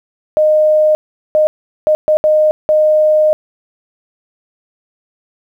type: tone bursts at uneven times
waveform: sine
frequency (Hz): 615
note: D#5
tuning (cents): -20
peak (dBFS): -7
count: 6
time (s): 0.37-0.95 / 1.35-1.47 / 1.87-1.95 / 2.08-2.17 / 2.24-2.51 / 2.69-3.33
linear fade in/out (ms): 0
effects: 8-bit